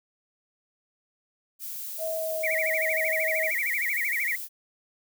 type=noise; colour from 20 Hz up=violet; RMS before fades=-36 dBFS; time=1.59-4.49 s; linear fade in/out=50 ms
type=tone with pitch glide; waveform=sine; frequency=643 to 636.3 Hz; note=E5 to D#5; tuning=-43 to +39 cents; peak=-28 dBFS; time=1.98-3.52 s; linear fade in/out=50 ms; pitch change=-18 cents; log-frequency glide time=2.17-2.36 s
type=tone with vibrato; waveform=sine; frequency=2093 Hz; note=C7; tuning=in tune; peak=-25 dBFS; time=2.43-4.36 s; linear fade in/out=10 ms; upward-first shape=sine; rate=13 Hz; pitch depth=200 cents each way
effects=none